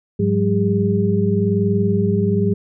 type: tone cluster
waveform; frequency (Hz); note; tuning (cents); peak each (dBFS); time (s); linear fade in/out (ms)
sine; 103.7 / 181.2 / 202.2 / 404.2; G#2 / F#3 / G#3 / G#4; -2 / -36 / -46 / -47; -20; 0.19-2.54; 10
effects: none